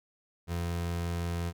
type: tone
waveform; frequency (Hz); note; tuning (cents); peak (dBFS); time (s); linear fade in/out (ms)
30% pulse; 85.7; F2; -32; -28; 0.47-1.53; 50
effects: none